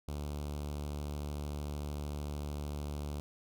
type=tone with notch filter; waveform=sawtooth; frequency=73.3 Hz; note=D2; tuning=3 cents flat; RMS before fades=-39 dBFS; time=0.08-3.2 s; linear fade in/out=0 ms; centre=1800 Hz; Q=1.1; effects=none